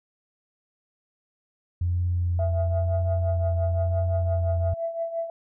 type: tone with vibrato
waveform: sine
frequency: 87.31 Hz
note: F2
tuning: in tune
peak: -21 dBFS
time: 1.81-4.74 s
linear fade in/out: 5 ms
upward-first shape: triangle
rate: 1 Hz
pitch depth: 25 cents each way
type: tone with tremolo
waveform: sine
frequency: 666 Hz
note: E5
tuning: 18 cents sharp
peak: -23 dBFS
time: 2.39-5.3 s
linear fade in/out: 2 ms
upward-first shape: triangle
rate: 5.8 Hz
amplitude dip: 75%
effects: tanh soft clip ceiling -15 dBFS